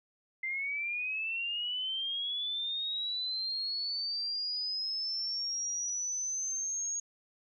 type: linear sweep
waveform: sine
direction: up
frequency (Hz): 2071 to 6620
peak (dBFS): -32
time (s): 0.43-7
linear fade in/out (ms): 5
effects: none